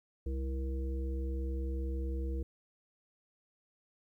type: harmonic tone with a mistuned harmonic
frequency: 65.41 Hz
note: C2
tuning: in tune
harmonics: 1 / 3 / 5 / 7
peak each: -33 / -48 / -44 / -46 dBFS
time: 0.26-2.43 s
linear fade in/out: 5 ms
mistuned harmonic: 7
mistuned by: +50 cents
effects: 12-bit